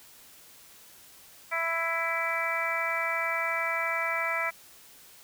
harmonic tone, 331.4 Hz, E4, 9 cents sharp, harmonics 2 / 3 / 4 / 5 / 6 / 7, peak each -35 / -36 / -33 / -38 / -32 / -32 dBFS, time 1.51-4.51 s, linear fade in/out 20 ms, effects white hiss -53 dBFS RMS until 5.23 s

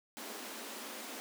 pink high-pass noise, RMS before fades -45 dBFS, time 0.17-1.2 s, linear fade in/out 0 ms, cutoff 210 Hz, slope 96 dB/octave, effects none

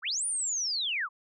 sine linear two-way sweep, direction up then down, 1013 to 9530 to 1013 Hz, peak -28 dBFS, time 0.02-1.09 s, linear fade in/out 50 ms, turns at 0.26 s, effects none

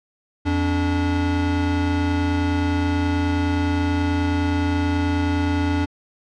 square tone pair together, 86.28 / 288.3 Hz, F2 / D4, -20 / -32 cents, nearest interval octave + major sixth, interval 2088 cents, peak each -22 dBFS, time 0.45-5.86 s, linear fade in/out 20 ms, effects low-pass 4000 Hz 12 dB/octave

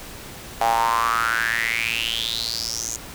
sawtooth tone with high-pass filter sweep, 114.8 Hz, A#2, 26 cents flat, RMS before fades -23 dBFS, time 0.61-2.96 s, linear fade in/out 0 ms, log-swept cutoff 750 to 6800 Hz, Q 7.8, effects pink hiss -38 dBFS RMS until 3.14 s

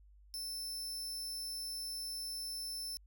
sawtooth tone, 5300 Hz, E8, 9 cents sharp, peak -37 dBFS, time 0.34-2.97 s, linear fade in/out 0 ms, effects added 50 Hz sine -58 dBFS peak until 3.06 s

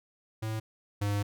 square tone pair in turn, 110 / 102.07 Hz, A2 / G#2, 0 / -30 cents, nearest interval minor second, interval 130 cents, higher first, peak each -32 / -28 dBFS, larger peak second, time 0.42-0.6 / 1.01-1.23 s, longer second, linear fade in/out 10 ms, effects none

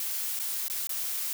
blue noise with dropouts, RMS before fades -32 dBFS, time 0-1.33 s, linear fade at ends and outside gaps 1 ms, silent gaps 0.391-0.397 / 0.682-0.699 / 0.871-0.893 s, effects none

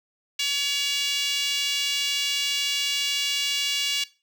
5% pulse tone with high-pass filter, 566 Hz, C#5, 36 cents sharp, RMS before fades -26 dBFS, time 0.39-4.04 s, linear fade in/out 5 ms, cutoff 2700 Hz, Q 2.5, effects noise-tail reverb RT60 0.3 s tail -18 dB re dry

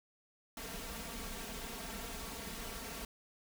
pink noise with comb filter, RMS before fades -44 dBFS, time 0.57-3.05 s, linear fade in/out 2 ms, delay 4.4 ms, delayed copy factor +0.95, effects none

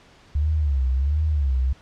sine tone with vibrato, 70.6 Hz, C#2, 32 cents sharp, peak -18 dBFS, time 0.35-1.73 s, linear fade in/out 5 ms, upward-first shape sine, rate 1.4 Hz, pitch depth 170 cents each way, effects pink hiss -52 dBFS RMS until 1.81 s + low-pass 5000 Hz 12 dB/octave

